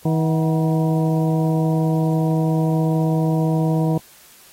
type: harmonic tone with a mistuned harmonic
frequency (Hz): 160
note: D#3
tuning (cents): +49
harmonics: 1 / 2 / 3 / 4 / 5 / 6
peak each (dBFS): -17 / -23 / -27 / -29 / -31 / -33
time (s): 0.05-3.98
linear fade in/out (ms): 5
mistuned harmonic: 5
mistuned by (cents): -110
effects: white hiss -48 dBFS RMS until 4.52 s + AAC 48 kbps